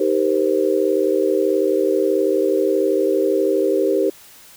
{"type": "chord", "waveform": "sine", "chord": "C minor seventh", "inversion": "first", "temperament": "just", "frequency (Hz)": [314, 392.4, 470.9, 523.3], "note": ["Eb4", "G4", "Bb4", "C5"], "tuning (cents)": [16, 2, 18, 0], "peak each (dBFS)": [-22, -18, -22, -21], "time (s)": [0, 4.1], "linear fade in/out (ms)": 5, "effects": ["white hiss -45 dBFS RMS until 4.56 s"]}